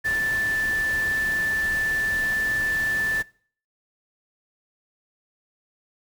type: tone in noise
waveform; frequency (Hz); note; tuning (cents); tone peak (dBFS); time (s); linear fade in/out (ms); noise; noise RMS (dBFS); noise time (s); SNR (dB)
sine; 1760; A6; 0; -21; 0.04-3.23; 20; pink; -36; 0.04-3.23; +12
effects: noise-tail reverb RT60 0.5 s tail -22 dB re dry